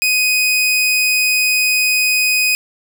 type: tone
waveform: sawtooth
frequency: 2500 Hz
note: D#7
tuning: 8 cents sharp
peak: -9 dBFS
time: 0.02-2.55 s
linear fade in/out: 0 ms
effects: none